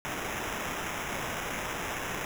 blue noise with sample-and-hold, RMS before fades -35 dBFS, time 0.05-2.25 s, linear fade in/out 0 ms, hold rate 4410 Hz, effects none

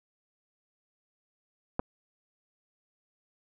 clicks, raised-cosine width 1 ms, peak -14 / -22 dBFS, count 2, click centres 1.794 / 1.798 s, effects none

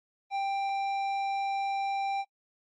sine tone with tanh clipping, 788 Hz, G5, 9 cents sharp, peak -30 dBFS, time 0.3-2.25 s, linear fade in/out 50 ms, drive 11 dB, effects noise-tail reverb RT60 0.1 s tail -25 dB re dry + Opus 24 kbps

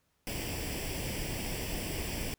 pink noise with comb filter, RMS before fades -36 dBFS, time 0.27-2.34 s, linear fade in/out 0 ms, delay 0.38 ms, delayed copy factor +0.7, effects pink hiss -75 dBFS RMS until 2.38 s

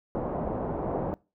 white low-pass noise, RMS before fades -31 dBFS, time 0.15-1.14 s, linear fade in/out 0 ms, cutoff 770 Hz, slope 24 dB/octave, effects noise-tail reverb RT60 0.3 s tail -23 dB re dry

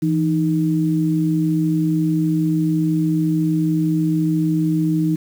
sine tone pair together, 164.8 / 311.1 Hz, E3 / D#4, 0 / 0 cents, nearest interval major seventh, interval 1100 cents, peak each -18 dBFS, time 0.02-5.16 s, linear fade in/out 10 ms, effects 7-bit

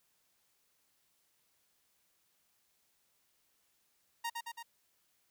sawtooth tone with echo, 932.3 Hz, A#5, in tune, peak -31 dBFS, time 4.24-4.3 s, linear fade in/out 10 ms, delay 110 ms, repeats 3, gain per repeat -3 dB, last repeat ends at 4.63 s, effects white hiss -75 dBFS RMS until 5.3 s

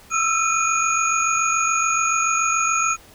sine tone cluster, 1297 / 1344 / 2465 / 6670 Hz, E6 / E6 / D#7 / G#8, -28 / +33 / -17 / +7 cents, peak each -23 dBFS, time 0.1-2.97 s, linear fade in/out 50 ms, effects pink hiss -48 dBFS RMS until 3.14 s

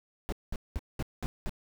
brown noise bursts, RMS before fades -32 dBFS, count 6, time 0.29-1.494 s, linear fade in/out 0 ms, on 34 ms, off 200 ms, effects none

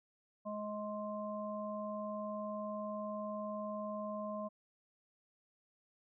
harmonic tone, 210 Hz, G#3, 19 cents sharp, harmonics 1 / 3 / 5, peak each -43 / -41 / -45 dBFS, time 0.45-4.49 s, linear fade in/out 20 ms, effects none

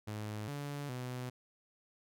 sawtooth tone with pitch steps, 106.3 / 143.7 / 125.5 Hz, G#2 / D3 / B2, +41 / -37 / +28 cents, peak -35 dBFS, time 0.07-1.3 s, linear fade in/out 10 ms, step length 410 ms, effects none

